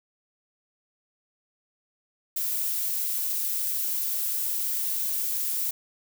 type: noise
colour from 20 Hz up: violet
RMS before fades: -28 dBFS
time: 2.36-5.71 s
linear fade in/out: 5 ms
effects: none